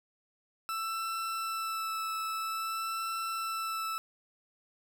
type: tone with vibrato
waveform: 40% pulse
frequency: 1323 Hz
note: E6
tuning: 6 cents sharp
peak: -32 dBFS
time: 0.69-3.98 s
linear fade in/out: 0 ms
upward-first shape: sine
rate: 0.5 Hz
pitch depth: 16 cents each way
effects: none